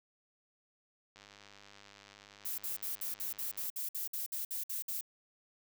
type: click train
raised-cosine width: 0.2 ms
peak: -37 dBFS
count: 254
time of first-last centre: 1.16-3.665 s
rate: 101 Hz
type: noise bursts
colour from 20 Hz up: violet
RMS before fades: -38 dBFS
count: 14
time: 2.45-5.011 s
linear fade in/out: 5 ms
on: 130 ms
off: 57 ms
effects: none